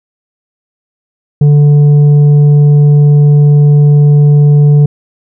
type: tone with tanh clipping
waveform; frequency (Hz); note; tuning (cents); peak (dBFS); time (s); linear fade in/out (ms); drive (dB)
sine; 146.3; D3; -6; -3; 1.41-4.86; 5; 5
effects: none